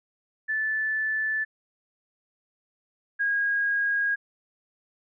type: tone pair in turn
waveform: sine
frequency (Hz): 1749 / 1636.6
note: A6 / G#6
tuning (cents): -11 / -26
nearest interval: minor second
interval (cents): 115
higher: first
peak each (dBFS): -24 / -22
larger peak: second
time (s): 0.48-1.45 / 3.19-4.16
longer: neither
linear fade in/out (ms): 20
effects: none